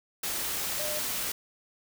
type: tone in noise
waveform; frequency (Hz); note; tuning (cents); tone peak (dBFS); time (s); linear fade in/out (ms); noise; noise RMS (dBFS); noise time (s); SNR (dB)
sine; 603; D5; +46; -35; 0.79-0.99; 5; white; -32; 0.23-1.32; -6
effects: none